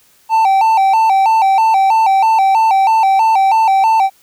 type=tone with vibrato; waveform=triangle; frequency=830.6 Hz; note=G#5; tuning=in tune; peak=-6 dBFS; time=0.29-4.1 s; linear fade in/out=50 ms; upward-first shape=square; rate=3.1 Hz; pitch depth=120 cents each way; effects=white hiss -51 dBFS RMS until 4.22 s